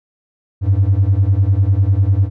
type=beating tone pair; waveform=triangle; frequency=92.5 / 102.5 Hz; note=F#2 / G#2; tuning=0 / -22 cents; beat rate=10 Hz; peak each=-10 dBFS; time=0.61-2.3 s; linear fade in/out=50 ms; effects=tanh soft clip ceiling -6 dBFS

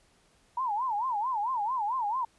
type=tone with vibrato; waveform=sine; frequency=927 Hz; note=A#5; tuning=10 cents flat; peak=-27 dBFS; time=0.57-2.25 s; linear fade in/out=5 ms; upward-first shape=sine; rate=4.5 Hz; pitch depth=230 cents each way; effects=pink hiss -65 dBFS RMS until 2.38 s + resampled to 24000 Hz

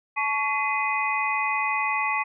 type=tone cluster; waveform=sine; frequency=864 / 1120 / 2035 / 2489 Hz; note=A5 / C#6 / C7 / D#7; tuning=-32 / +18 / -49 / 0 cents; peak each=-28 dBFS; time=0.16-2.24 s; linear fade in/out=20 ms; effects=none

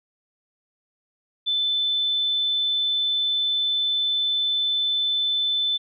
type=tone; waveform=sine; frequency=3520 Hz; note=A7; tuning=in tune; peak=-20 dBFS; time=1.46-5.78 s; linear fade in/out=20 ms; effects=none

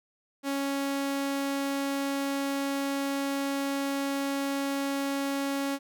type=tone; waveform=sawtooth; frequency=277.2 Hz; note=C#4; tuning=in tune; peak=-24 dBFS; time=0.43-5.79 s; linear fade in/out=50 ms; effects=none

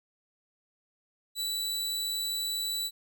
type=tone; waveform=sawtooth; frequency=3951 Hz; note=B7; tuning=in tune; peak=-27 dBFS; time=1.35-2.91 s; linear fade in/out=50 ms; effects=none

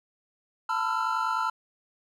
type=tone cluster; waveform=triangle; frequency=891 / 1004 / 1329 / 1379 Hz; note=A5 / B5 / E6 / F6; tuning=+22 / +28 / +14 / -22 cents; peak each=-29 dBFS; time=0.69-1.5 s; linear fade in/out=5 ms; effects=none

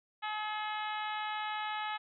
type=harmonic tone with a mistuned harmonic; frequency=426.2 Hz; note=G#4; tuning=45 cents sharp; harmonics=2 / 3 / 4 / 5 / 6 / 7 / 8 / 9; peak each=-37 / -41 / -43 / -45 / -47 / -48 / -49 / -50 dBFS; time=0.22-1.98 s; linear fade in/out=20 ms; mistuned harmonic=8; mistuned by=-25 cents; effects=none

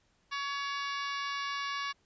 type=harmonic tone with a mistuned harmonic; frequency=562 Hz; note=C#5; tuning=24 cents sharp; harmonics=2 / 3 / 4 / 5 / 6 / 7 / 8 / 9 / 10; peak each=-36 / -40 / -42 / -44 / -46 / -47 / -48 / -49 / -50 dBFS; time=0.31-1.93 s; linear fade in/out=20 ms; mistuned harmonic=6; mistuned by=+57 cents; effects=pink hiss -71 dBFS RMS until 2.05 s + resampled to 16000 Hz

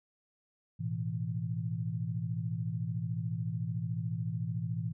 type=chord; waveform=sine; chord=A suspended second; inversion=none; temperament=just; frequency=110 / 123.75 / 165 Hz; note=A2 / B2 / E3; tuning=0 / +4 / +2 cents; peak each=-36 / -37 / -36 dBFS; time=0.79-4.93 s; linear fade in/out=20 ms; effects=none

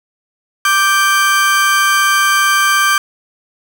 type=tone pair together; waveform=35% pulse; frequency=1174.7 / 1568 Hz; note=D6 / G6; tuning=0 / 0 cents; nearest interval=perfect fourth; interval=500 cents; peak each=-11 dBFS; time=0.65-2.98 s; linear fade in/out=2 ms; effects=none

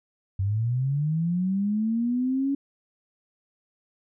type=linear sweep; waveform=sine; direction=up; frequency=93.5 to 280.7 Hz; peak=-22 dBFS; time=0.39-2.55 s; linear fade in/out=5 ms; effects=none

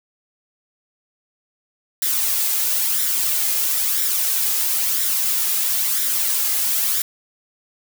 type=noise with flanger; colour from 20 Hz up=blue; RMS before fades=-20 dBFS; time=2.02-7.02 s; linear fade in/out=2 ms; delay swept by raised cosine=0.54 to 2.44 ms; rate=1 Hz; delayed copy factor=+0.5; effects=none

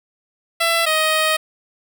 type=tone pair in turn; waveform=10% pulse; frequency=669 / 626.7 Hz; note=E5 / D#5; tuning=+25 / +12 cents; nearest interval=minor second; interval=113 cents; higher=first; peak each=-7 dBFS; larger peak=neither; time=0.6-0.86 / 0.86-1.37 s; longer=second; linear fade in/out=10 ms; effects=none

